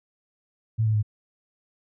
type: tone with pitch steps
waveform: sine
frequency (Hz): 111.3 / 108.7 / 106.15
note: A2 / A2 / G#2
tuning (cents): +20 / -21 / +38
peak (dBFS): -19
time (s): 0.78-1.029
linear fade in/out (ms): 20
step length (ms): 83
effects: none